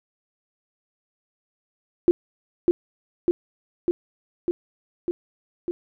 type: tone with echo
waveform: sine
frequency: 349.2 Hz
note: F4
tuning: in tune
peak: -11 dBFS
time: 2.08-2.11 s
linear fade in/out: 0 ms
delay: 600 ms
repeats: 6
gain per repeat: -2 dB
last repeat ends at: 5.71 s
effects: none